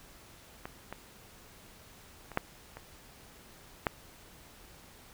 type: clicks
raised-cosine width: 0.5 ms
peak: -24 / -24 / -29 / -12 / -28 / -12 dBFS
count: 6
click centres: 0.655 / 0.926 / 2.317 / 2.374 / 2.77 / 3.868 s
effects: pink hiss -55 dBFS RMS until 5.13 s